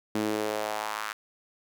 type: tone with high-pass filter sweep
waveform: sawtooth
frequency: 106.8 Hz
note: G#2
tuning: 49 cents sharp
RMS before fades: -31 dBFS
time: 0.15-1.13 s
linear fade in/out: 5 ms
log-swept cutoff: 260 to 1400 Hz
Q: 2.2
effects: none